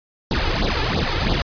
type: noise with flanger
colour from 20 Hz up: pink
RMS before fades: -20 dBFS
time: 0.31-1.42 s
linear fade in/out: 2 ms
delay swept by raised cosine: 0.21 to 2.41 ms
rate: 3 Hz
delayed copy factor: +0.95
effects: resampled to 11025 Hz